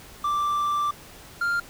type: tone pair in turn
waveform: triangle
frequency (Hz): 1174.7 / 1397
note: D6 / F6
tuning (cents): 0 / 0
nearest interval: minor third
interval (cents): 300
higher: second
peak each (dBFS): -20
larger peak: neither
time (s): 0.24-0.91 / 1.41-1.6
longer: first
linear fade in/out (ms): 5
effects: pink hiss -46 dBFS RMS until 1.69 s